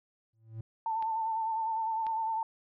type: tone with exponential growth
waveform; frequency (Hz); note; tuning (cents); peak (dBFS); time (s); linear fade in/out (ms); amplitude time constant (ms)
triangle; 111.9; A2; +30; -32; 0.33-0.61; 5; 60
type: tone with vibrato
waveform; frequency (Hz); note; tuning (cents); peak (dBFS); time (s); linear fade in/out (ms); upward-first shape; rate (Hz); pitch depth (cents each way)
sine; 891; A5; +22; -29; 0.86-2.43; 2; sine; 9.9; 38
type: clicks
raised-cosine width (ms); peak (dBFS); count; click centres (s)
0.3; -31 / -30; 2; 1.025 / 2.067
effects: none